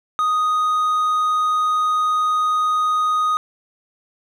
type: tone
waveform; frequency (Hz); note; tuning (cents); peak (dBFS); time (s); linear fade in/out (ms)
triangle; 1244.5; D#6; 0; -14; 0.19-3.37; 0
effects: none